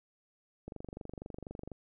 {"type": "click train", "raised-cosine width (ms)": 2, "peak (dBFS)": -29, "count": 26, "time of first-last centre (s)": [0.68, 1.717], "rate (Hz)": 24.1, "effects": []}